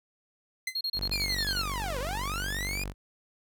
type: tone with exponential decay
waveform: sawtooth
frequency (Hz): 2052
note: C7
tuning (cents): -34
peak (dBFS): -23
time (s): 0.67-0.77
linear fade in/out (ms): 5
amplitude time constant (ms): 21
type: tone bursts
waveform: triangle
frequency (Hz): 4258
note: C8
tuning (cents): +30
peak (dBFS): -27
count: 10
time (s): 0.75-1.619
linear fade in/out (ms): 5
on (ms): 59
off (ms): 31
type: tone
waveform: sawtooth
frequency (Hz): 48.26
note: G1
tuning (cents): -26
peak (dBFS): -30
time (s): 0.94-2.94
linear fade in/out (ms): 50
type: linear two-way sweep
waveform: sawtooth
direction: down then up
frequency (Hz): 2489 to 466.2 to 2489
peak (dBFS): -29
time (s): 1.12-2.84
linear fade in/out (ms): 5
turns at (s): 1.99
effects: none